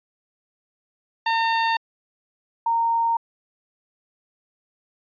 sawtooth / sine tone pair in turn, 909 / 922.8 Hz, A#5 / A#5, -44 / -18 cents, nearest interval unison, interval 26 cents, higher second, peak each -15 / -18 dBFS, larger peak first, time 1.26-1.77 / 2.66-3.17 s, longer neither, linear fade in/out 5 ms, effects resampled to 11025 Hz

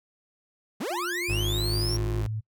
40% pulse linear sweep, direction up, 155.56 to 5660 Hz, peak -28 dBFS, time 0.8-1.97 s, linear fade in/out 10 ms
triangle tone with vibrato, 352 Hz, F4, 14 cents sharp, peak -31 dBFS, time 0.9-2.22 s, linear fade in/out 10 ms, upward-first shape sine, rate 12 Hz, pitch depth 20 cents each way
sine tone with pitch glide, 103.83 to 108.74 Hz, G#2 to A2, 0 to -20 cents, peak -28 dBFS, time 1.28-2.41 s, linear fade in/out 20 ms, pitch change +80 cents, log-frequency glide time 1.4-1.88 s
45% pulse tone, 51.91 Hz, G#1, in tune, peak -29 dBFS, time 1.29-2.27 s, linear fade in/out 5 ms
effects noise-tail reverb RT60 0.1 s tail -25 dB re dry

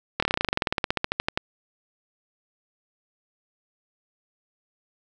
slowing click train, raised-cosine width 0.3 ms, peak -6 dBFS, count 24, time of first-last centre 0.2-1.375 s, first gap 25 ms, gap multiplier 1.06, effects none

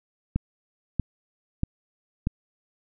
click train, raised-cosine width 5 ms, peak -11 dBFS, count 4, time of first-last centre 0.36-2.271 s, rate 1.57 Hz, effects none

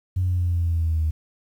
sine linear sweep, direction down, 92.5 to 77.5 Hz, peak -18 dBFS, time 0.16-1.11 s, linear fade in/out 10 ms, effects tanh soft clip ceiling -15 dBFS + 9-bit

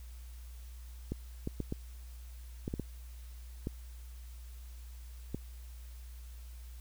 clicks, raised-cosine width 3 ms, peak -22 dBFS, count 9, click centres 1.12 / 1.474 / 1.603 / 1.724 / 2.679 / 2.739 / 2.797 / 3.671 / 5.346 s, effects added 60 Hz sine -45 dBFS peak until 6.8 s + white hiss -61 dBFS RMS until 6.8 s

